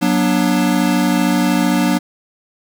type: chord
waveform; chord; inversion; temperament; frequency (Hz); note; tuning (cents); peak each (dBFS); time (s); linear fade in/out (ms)
square; B minor; second; equal with one note detuned; 185 / 240.6 / 293.7; F#3 / B3 / D4; 0 / -45 / 0; -18; 0.01-1.99; 20
effects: 8-bit